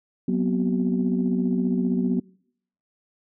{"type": "tone cluster", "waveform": "sine", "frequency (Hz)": [185.5, 241.6, 256.8, 378.5], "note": ["F#3", "B3", "C4", "F#4"], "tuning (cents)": [5, -38, -32, 39], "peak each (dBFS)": [-23, -23, -29, -31], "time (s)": [0.28, 2.2], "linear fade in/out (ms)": 5, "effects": ["noise-tail reverb RT60 0.7 s tail -26 dB re dry", "tanh soft clip ceiling -11 dBFS"]}